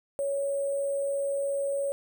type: tone with sample-and-hold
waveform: sine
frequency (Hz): 557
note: C#5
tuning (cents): +8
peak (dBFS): -26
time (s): 0.19-1.92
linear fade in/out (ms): 0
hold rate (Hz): 8820
effects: none